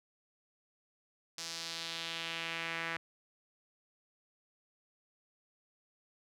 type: tone with band-pass filter sweep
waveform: sawtooth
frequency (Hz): 165.7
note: E3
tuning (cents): +9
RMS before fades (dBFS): -40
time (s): 1.38-2.97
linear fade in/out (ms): 2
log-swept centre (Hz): 5500 to 1900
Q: 2
effects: none